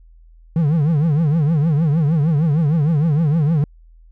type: tone with vibrato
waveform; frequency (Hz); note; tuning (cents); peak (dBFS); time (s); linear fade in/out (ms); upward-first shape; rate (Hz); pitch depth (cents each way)
triangle; 154.7; D#3; -10; -11; 0.56-3.64; 2; triangle; 6.5; 200
effects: added 41 Hz sine -43 dBFS peak until 4.11 s